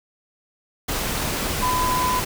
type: tone in noise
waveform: sine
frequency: 1005 Hz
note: B5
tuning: 30 cents sharp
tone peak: -20 dBFS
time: 1.62-2.2 s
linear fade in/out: 10 ms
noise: pink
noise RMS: -25 dBFS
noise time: 0.88-2.25 s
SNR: +2 dB
effects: none